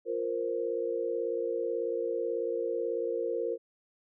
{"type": "chord", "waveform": "sine", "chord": "F suspended fourth", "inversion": "none", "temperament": "just", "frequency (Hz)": [349.2, 465.6, 523.8], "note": ["F4", "Bb4", "C5"], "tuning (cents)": [0, -2, 2], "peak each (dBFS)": [-36, -31, -35], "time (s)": [0.05, 3.58], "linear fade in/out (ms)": 50, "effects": []}